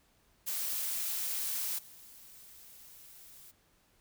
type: noise with level steps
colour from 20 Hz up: blue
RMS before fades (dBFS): -35 / -54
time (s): 0.46-3.52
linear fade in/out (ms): 20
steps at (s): 1.78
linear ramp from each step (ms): 10
effects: pink hiss -69 dBFS RMS until 4 s